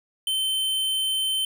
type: tone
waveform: square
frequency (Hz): 3087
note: G7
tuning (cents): -27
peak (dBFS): -23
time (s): 0.27-1.45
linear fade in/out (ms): 2
effects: none